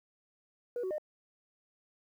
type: tone with pitch steps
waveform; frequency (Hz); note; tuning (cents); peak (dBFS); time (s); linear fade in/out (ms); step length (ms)
sine; 483.8 / 374.2 / 608; B4 / F#4 / D#5; -36 / +20 / -40; -31; 0.76-0.982; 2; 74
effects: tanh soft clip ceiling -30 dBFS + 11-bit